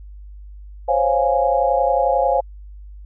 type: chord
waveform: sine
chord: Db major seventh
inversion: third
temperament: equal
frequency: 523.3 / 554.4 / 698.5 / 830.6 Hz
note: C5 / Db5 / F5 / Ab5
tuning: 0 / 0 / 0 / 0 cents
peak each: -20 dBFS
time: 0.88-2.41 s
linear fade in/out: 10 ms
effects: added 50 Hz sine -35 dBFS peak until 3.05 s